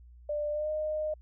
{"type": "tone with pitch glide", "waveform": "sine", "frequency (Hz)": [593, 614.6], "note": ["D5", "D#5"], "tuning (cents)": [17, -21], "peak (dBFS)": -29, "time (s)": [0.29, 1.14], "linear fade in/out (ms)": 5, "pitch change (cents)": 62, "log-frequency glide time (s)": [0.51, 0.7], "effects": ["added 60 Hz sine -50 dBFS peak until 1.21 s"]}